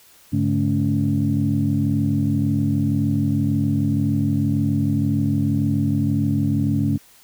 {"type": "tone cluster", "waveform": "sine", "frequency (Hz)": [102.4, 144.3, 216.6, 283.2], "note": ["G#2", "D3", "A3", "C#4"], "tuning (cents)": [-24, -30, -27, 37], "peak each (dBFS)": -22, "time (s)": [0.32, 6.98], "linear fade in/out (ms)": 20, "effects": ["tanh soft clip ceiling -8 dBFS", "white hiss -51 dBFS RMS until 7.23 s"]}